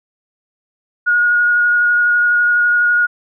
sine tone with vibrato, 1442 Hz, F#6, 45 cents flat, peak -10 dBFS, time 1.06-3.07 s, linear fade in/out 20 ms, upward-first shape square, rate 12 Hz, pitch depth 9 cents each way, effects none

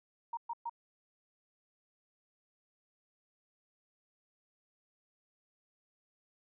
sine tone bursts, 935 Hz, A#5, 5 cents sharp, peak -35 dBFS, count 3, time 0.33-0.696 s, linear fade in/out 5 ms, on 42 ms, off 120 ms, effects none

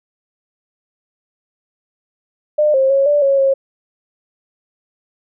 sine tone with pitch steps, 602 / 533 / 548 / 585 / 550 / 542 Hz, D5 / C5 / C#5 / D5 / C#5 / C#5, +43 / +32 / -20 / -7 / -14 / -39 cents, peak -10 dBFS, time 2.58-3.54 s, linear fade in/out 10 ms, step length 160 ms, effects none

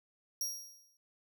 sawtooth tone with exponential decay, 5640 Hz, F8, 16 cents sharp, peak -29 dBFS, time 0.41-0.97 s, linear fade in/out 2 ms, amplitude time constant 120 ms, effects none

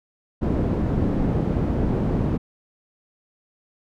white low-pass noise, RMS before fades -22 dBFS, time 0.41-2.38 s, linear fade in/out 20 ms, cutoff 260 Hz, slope 12 dB/octave, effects none

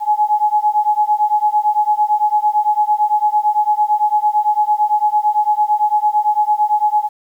sine beating tone pair, 839 / 847.9 Hz, G#5 / G#5, +17 / +36 cents, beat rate 8.9 Hz, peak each -15 dBFS, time 0-7.09 s, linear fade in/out 50 ms, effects 8-bit

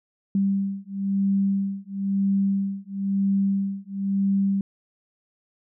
sine beating tone pair, 196 / 197 Hz, G3 / G3, 0 / +9 cents, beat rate 1 Hz, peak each -24 dBFS, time 0.35-4.61 s, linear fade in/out 2 ms, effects none

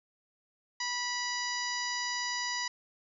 harmonic tone, 979 Hz, B5, 15 cents flat, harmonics 1 / 2 / 3 / 4 / 5 / 6 / 7, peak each -38 / -36 / -44 / -43 / -37 / -41 / -46 dBFS, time 0.8-2.68 s, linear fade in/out 5 ms, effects none

